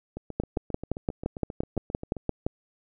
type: two click trains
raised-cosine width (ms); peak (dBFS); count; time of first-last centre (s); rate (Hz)
2; -22 / -12; 16 / 13; 0.17-2.167 / 0.4-2.465; 7.51 / 5.81
effects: none